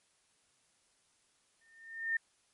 sine tone with exponential growth, 1816 Hz, A#6, 46 cents flat, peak -27 dBFS, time 1.61-2.17 s, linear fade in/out 5 ms, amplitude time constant 120 ms, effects white hiss -72 dBFS RMS until 2.53 s + MP3 48 kbps

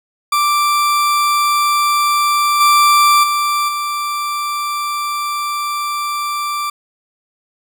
40% pulse tone with level steps, 1174.7 Hz, D6, in tune, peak -11 / -7 / -13 / -17 dBFS, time 0.32-6.7 s, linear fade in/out 5 ms, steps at 2.6 / 3.23 / 3.68 s, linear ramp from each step 10 ms, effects none

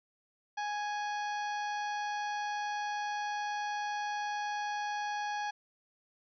harmonic tone with a mistuned harmonic, 830.6 Hz, G#5, in tune, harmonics 1 / 2 / 3 / 4 / 5 / 6 / 7, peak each -34 / -40 / -48 / -50 / -51 / -56 / -53 dBFS, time 0.57-5.51 s, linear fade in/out 10 ms, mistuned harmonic 5, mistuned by +91 cents, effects none

